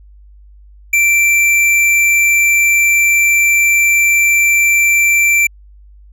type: tone with tanh clipping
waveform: sine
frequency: 2347 Hz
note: D7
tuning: 2 cents flat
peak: -10 dBFS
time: 0.93-5.47 s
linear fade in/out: 5 ms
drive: 15 dB
effects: added 50 Hz sine -38 dBFS peak until 6.12 s

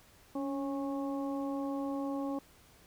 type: harmonic tone with a mistuned harmonic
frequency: 274 Hz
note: C#4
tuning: 20 cents flat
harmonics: 1 / 2 / 3 / 4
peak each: -34 / -40 / -44 / -46 dBFS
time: 0.35-2.39 s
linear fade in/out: 5 ms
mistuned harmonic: 1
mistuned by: +37 cents
effects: pink hiss -61 dBFS RMS until 2.86 s

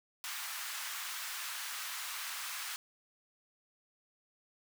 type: high-pass noise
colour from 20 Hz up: pink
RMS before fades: -41 dBFS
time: 0.24-2.76 s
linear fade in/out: 0 ms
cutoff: 1100 Hz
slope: 24 dB/octave
effects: none

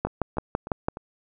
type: two click trains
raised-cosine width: 1 ms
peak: -9 / -21 dBFS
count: 6 / 4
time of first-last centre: 0.05-0.885 / 0.07-0.971 s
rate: 5.99 / 3.33 Hz
effects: none

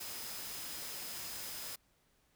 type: tone in noise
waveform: sine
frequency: 5060 Hz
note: D#8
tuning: 28 cents sharp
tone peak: -51 dBFS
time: 0-1.76 s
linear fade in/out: 10 ms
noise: white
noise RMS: -44 dBFS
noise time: 0-1.76 s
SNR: -10 dB
effects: pink hiss -73 dBFS RMS until 2.35 s

